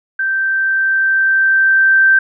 sine tone with level ramp, 1562 Hz, G6, 7 cents flat, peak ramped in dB -14 to -6 dBFS, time 0.19-2.19 s, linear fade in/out 5 ms, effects none

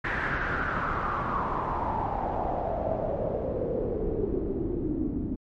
pink noise with low-pass filter sweep, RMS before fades -29 dBFS, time 0.04-5.36 s, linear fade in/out 10 ms, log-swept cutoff 1800 to 270 Hz, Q 5.3, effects MP3 48 kbps

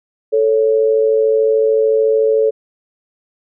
sine tone pair together, 440.8 / 554.4 Hz, A4 / C#5, +3 / 0 cents, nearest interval major third, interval 397 cents, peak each -11 / -17 dBFS, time 0.32-2.51 s, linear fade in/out 20 ms, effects none

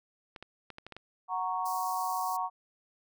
clicks, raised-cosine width 0.3 ms, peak -28 dBFS, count 7, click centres 0.362 / 0.426 / 0.703 / 0.784 / 0.866 / 0.923 / 0.966 s
sine chord, F# major, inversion none, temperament equal, 740 / 932.3 / 1108.7 Hz, F#5 / A#5 / C#6, 0 / 0 / 0 cents, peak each -34 dBFS, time 1.28-2.5 s, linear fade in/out 50 ms
white high-pass noise, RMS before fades -44 dBFS, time 1.65-2.37 s, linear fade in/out 10 ms, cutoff 4300 Hz, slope 96 dB/octave
effects none

